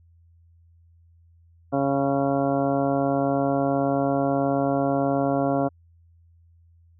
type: harmonic tone with a mistuned harmonic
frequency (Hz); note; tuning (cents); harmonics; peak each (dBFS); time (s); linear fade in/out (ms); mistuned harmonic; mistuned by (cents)
138.59; C#3; 0; 1 / 2 / 3 / 4 / 5 / 6 / 7 / 8 / 10; -30 / -24 / -31 / -26 / -26 / -37 / -38 / -37 / -38; 1.72-5.69; 20; 10; -15
effects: added 84 Hz sine -53 dBFS peak until 6.99 s